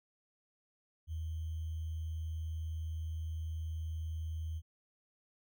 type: tone with sample-and-hold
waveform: sine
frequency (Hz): 80.3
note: E2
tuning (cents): -45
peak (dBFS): -36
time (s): 1.07-4.62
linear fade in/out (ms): 50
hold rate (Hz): 3150
effects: none